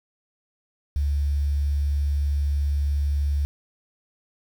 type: tone with quantisation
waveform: sine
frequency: 71.6 Hz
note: D2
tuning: 43 cents flat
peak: -20 dBFS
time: 0.96-3.45 s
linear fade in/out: 0 ms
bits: 8
effects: none